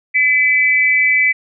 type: tone pair together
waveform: sine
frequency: 2012 / 2307 Hz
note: B6 / D7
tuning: +32 / -31 cents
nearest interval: major second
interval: 237 cents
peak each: -13 dBFS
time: 0.14-1.33 s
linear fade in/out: 20 ms
effects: none